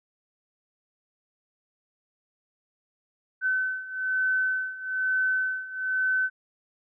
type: beating tone pair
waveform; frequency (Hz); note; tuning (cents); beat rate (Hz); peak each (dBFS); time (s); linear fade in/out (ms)
sine; 1520 / 1521.1; F#6 / F#6; +46 / +47; 1.1; -29 / -26; 3.41-6.3; 50
effects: none